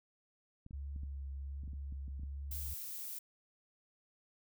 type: clicks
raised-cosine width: 5 ms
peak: -39 dBFS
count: 11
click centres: 0.664 / 0.709 / 0.962 / 1.034 / 1.636 / 1.678 / 1.734 / 1.925 / 2.081 / 2.196 / 2.234 s
type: tone with vibrato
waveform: sine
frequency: 69.3 Hz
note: C#2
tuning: in tune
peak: -40 dBFS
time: 0.73-2.74 s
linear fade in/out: 5 ms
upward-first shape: triangle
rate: 1.3 Hz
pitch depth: 26 cents each way
type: noise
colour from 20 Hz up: violet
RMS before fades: -44 dBFS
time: 2.51-3.19 s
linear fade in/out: 5 ms
effects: none